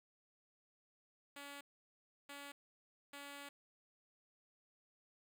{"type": "tone bursts at uneven times", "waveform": "5% pulse", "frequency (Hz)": 283.6, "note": "C#4", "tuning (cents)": 40, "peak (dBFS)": -38, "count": 3, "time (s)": [[1.36, 1.61], [2.29, 2.52], [3.13, 3.49]], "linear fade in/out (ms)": 5, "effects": []}